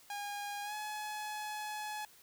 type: tone with pitch glide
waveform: sawtooth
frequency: 816 to 847.7 Hz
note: G#5 to G#5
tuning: -31 to +35 cents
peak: -35 dBFS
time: 0.1-2.05 s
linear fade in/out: 2 ms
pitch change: +66 cents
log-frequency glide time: 0.63-0.74 s
effects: white hiss -61 dBFS RMS until 2.22 s